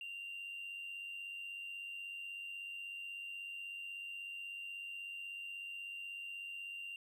triangle tone with amplitude modulation, 2777 Hz, F7, 10 cents flat, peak -38 dBFS, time 0.01-6.96 s, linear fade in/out 2 ms, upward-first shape sine, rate 96.3 Hz, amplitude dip 55%, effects tanh soft clip ceiling -39 dBFS

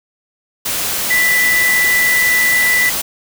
sine tone in noise, 1981 Hz, B6, 5 cents sharp, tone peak -11 dBFS, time 1.1-2.9 s, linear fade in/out 10 ms, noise white, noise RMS -19 dBFS, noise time 0.65-3.02 s, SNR +5 dB, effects none

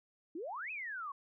sine exponential two-way sweep, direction up then down, 297.5 to 2637 to 1075 Hz, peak -39 dBFS, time 0.35-1.12 s, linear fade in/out 5 ms, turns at 0.71 s, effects none

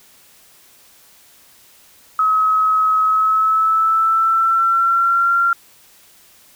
sine tone with pitch glide, 1279 to 1378.7 Hz, D#6 to F6, +47 to -23 cents, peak -12 dBFS, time 2.19-5.53 s, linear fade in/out 2 ms, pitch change +130 cents, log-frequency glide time 3.04-5.32 s, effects white hiss -49 dBFS RMS until 6.55 s

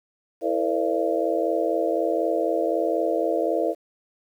sine tone cluster, 329.3 / 447.6 / 509 / 593 / 677 Hz, E4 / A4 / C5 / D5 / E5, -2 / +30 / -48 / +17 / +46 cents, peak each -27 dBFS, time 0.41-3.75 s, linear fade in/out 50 ms, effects 9-bit

